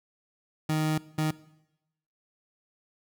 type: tone bursts at uneven times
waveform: 30% pulse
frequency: 155.4 Hz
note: D#3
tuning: 2 cents flat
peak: -22 dBFS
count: 2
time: 0.69-0.98 / 1.18-1.31 s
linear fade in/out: 5 ms
effects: noise-tail reverb RT60 0.9 s tail -20 dB re dry